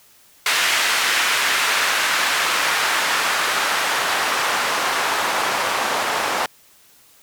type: noise with band-pass filter sweep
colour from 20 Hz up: white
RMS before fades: -20 dBFS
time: 0.46-6.46 s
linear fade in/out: 2 ms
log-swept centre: 1900 to 830 Hz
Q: 1
effects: white hiss -52 dBFS RMS until 7.22 s